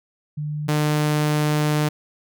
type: tone pair in turn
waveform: sine / sawtooth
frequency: 149.8 / 150.55 Hz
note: D3 / D3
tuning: +35 / +43 cents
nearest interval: unison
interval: 8 cents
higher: second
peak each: -24 / -14 dBFS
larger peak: second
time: 0.37-0.68 / 0.68-1.89 s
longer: second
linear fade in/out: 10 ms
effects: none